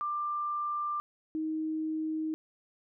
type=tone pair in turn; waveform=sine; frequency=1187 / 314.4 Hz; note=D6 / D#4; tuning=+18 / +18 cents; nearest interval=octave + major seventh; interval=2300 cents; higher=first; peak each=-30 / -30 dBFS; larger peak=neither; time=0.01-1 / 1.35-2.34 s; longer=neither; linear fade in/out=0 ms; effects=none